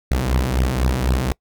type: beating tone pair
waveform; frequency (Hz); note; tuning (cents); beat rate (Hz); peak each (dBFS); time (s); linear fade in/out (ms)
sawtooth; 61.74 / 65.74; B1 / C2; 0 / +9; 4; -16; 0.11-1.32; 0
effects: noise-tail reverb RT60 0.1 s tail -25 dB re dry